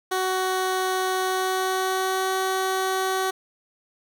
15% pulse tone with pitch glide, 373.8 to 378.6 Hz, F#4 to F#4, +18 to +40 cents, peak -16 dBFS, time 0.11-3.31 s, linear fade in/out 10 ms, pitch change +22 cents, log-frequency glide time 1.24-2.34 s, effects none

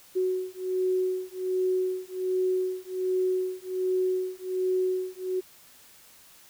sine beating tone pair, 370 / 371.3 Hz, F#4 / F#4, 0 / +6 cents, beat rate 1.3 Hz, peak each -28 / -28 dBFS, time 0.15-5.41 s, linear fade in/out 20 ms, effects white hiss -54 dBFS RMS until 6.49 s

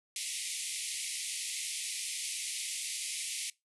white band-pass noise, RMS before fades -38 dBFS, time 0.16-3.5 s, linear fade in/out 2 ms, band 2000 to 11000 Hz, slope 96 dB/octave, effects noise-tail reverb RT60 0.2 s tail -22 dB re dry

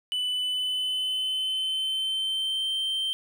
triangle tone with pitch glide, 2989 to 3127 Hz, F#7 to G7, +17 to -5 cents, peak -24 dBFS, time 0.12-3.13 s, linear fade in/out 0 ms, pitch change +78 cents, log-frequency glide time 0.28-2.71 s, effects none

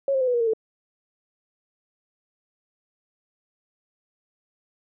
sine tone with pitch steps, 550 / 530.3 / 511.4 / 493.1 / 475.5 / 458.5 / 442.1 Hz, C#5 / C5 / C5 / B4 / A#4 / A#4 / A4, -14 / +23 / -40 / -3 / +34 / -29 / +8 cents, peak -19 dBFS, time 0.08-0.535 s, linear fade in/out 2 ms, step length 65 ms, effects none

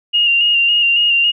sine tone with vibrato, 2818 Hz, F7, 15 cents sharp, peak -10 dBFS, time 0.13-1.32 s, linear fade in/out 20 ms, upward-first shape square, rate 3.6 Hz, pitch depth 26 cents each way, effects none

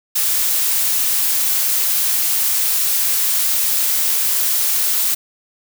blue noise, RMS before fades -17 dBFS, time 0.15-5.15 s, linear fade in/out 10 ms, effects none

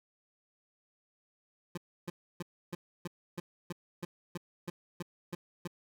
25% pulse tone bursts, 174.61 Hz, F3, in tune, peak -32 dBFS, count 13, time 1.75-5.675 s, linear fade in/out 5 ms, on 25 ms, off 300 ms, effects none

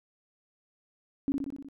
sine tone with echo, 277.2 Hz, C#4, in tune, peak -24 dBFS, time 1.28-1.32 s, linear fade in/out 0 ms, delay 61 ms, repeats 6, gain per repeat -3 dB, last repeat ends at 1.686 s, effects none

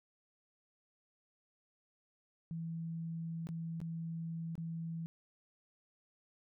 sine tone with dropouts, 164.81 Hz, E3, in tune, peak -38 dBFS, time 2.51-5.06 s, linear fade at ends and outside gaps 0 ms, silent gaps 3.47-3.489 / 3.803-3.815 / 4.554-4.579 s, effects none

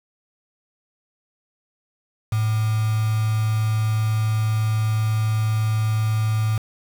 sine tone with quantisation, 109 Hz, A2, 16 cents flat, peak -18 dBFS, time 2.32-6.58 s, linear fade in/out 5 ms, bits 5, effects none

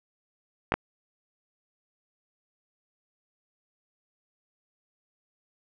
clicks, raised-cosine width 0.5 ms, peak -8 dBFS, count 2, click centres 0.721 / 0.74 s, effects none

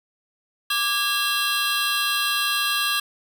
square tone cluster, 1176 / 1645 / 2720 / 3255 / 4041 Hz, D6 / G#6 / F7 / G#7 / B7, +2 / -17 / -46 / -36 / +39 cents, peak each -28 dBFS, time 0.7-3 s, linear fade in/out 5 ms, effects 8-bit

